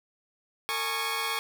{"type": "tone cluster", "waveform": "15% pulse", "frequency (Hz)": [454.3, 832, 1104, 1212], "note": ["A#4", "G#5", "C#6", "D#6"], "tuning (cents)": [-45, 3, -7, -46], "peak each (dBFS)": [-31, -29, -24, -32], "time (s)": [0.69, 1.39], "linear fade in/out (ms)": 0, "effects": []}